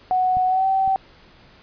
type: tone with pitch glide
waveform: sine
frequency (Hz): 740 to 769.2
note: F#5 to G5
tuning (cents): 0 to -33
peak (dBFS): -16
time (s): 0.11-0.96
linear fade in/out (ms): 0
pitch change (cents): +67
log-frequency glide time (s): 0.47-0.66
type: clicks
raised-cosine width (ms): 5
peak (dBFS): -22 / -26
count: 2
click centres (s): 0.37 / 0.877
effects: pink hiss -50 dBFS RMS until 1.62 s + resampled to 11025 Hz